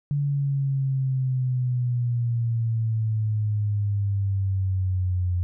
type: exponential sweep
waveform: sine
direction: down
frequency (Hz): 144.4 to 88.5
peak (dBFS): -21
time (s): 0.11-5.43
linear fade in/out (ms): 0
effects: none